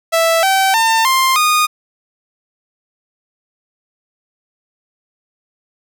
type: tone with pitch steps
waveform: sawtooth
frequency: 659.3 / 770.6 / 900.6 / 1052.6 / 1230.3 Hz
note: E5 / G5 / A5 / C6 / D#6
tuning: 0 / -30 / +40 / +10 / -20 cents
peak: -7 dBFS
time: 0.12-1.67 s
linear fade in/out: 20 ms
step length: 310 ms
effects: none